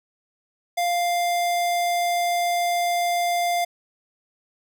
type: tone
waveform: square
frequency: 698.5 Hz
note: F5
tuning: in tune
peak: -21 dBFS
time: 0.77-3.65 s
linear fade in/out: 10 ms
effects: none